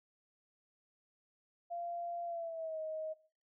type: tone with pitch glide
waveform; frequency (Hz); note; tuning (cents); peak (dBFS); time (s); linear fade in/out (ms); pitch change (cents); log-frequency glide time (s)
sine; 690 to 629.1; F5 to D#5; -21 to +19; -38; 1.7-3.14; 20; -160; 2.25-2.8
effects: noise-tail reverb RT60 0.4 s tail -18 dB re dry